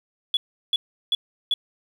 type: tone bursts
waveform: sine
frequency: 3400 Hz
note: G#7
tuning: 40 cents sharp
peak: -17 dBFS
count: 4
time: 0.34-1.54 s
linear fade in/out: 2 ms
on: 30 ms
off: 360 ms
effects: tanh soft clip ceiling -13 dBFS + 8-bit